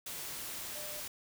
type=tone in noise; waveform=sine; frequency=600 Hz; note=D5; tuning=37 cents sharp; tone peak=-48 dBFS; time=0.75-1 s; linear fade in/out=5 ms; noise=white; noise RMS=-42 dBFS; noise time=0.06-1.08 s; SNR=-9 dB; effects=none